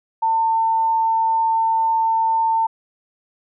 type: tone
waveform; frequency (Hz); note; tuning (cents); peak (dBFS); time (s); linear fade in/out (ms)
sine; 899; A5; +37; -15; 0.22-2.67; 10
effects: none